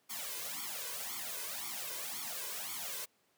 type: noise with flanger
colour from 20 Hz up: white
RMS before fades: -41 dBFS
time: 0.09-3.06 s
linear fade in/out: 20 ms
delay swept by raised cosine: 0.89 to 1.99 ms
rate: 1.9 Hz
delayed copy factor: +0.95
effects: pink hiss -73 dBFS RMS until 3.37 s + high-pass 200 Hz 12 dB/octave